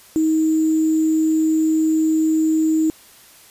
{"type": "tone with sample-and-hold", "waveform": "sine", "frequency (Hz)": 315.9, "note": "D#4", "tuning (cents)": 26, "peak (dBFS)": -14, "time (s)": [0.16, 2.9], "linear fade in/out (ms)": 0, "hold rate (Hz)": 7350, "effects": ["white hiss -47 dBFS RMS until 3.5 s", "resampled to 32000 Hz"]}